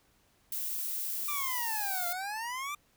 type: noise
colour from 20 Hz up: violet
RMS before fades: -35 dBFS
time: 0.52-2.13 s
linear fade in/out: 2 ms
type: exponential two-way sweep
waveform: 25% pulse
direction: down then up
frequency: 1200 to 691 to 1200 Hz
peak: -31 dBFS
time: 1.28-2.75 s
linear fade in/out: 5 ms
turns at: 2.08 s
effects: pink hiss -68 dBFS RMS until 2.96 s